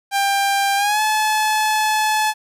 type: tone with pitch glide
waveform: sawtooth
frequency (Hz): 794 to 860.9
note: G5 to A5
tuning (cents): +22 to -38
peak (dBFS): -12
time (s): 0.11-2.34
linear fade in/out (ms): 50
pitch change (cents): +140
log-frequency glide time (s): 0.76-1.01
effects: resampled to 32000 Hz + 9-bit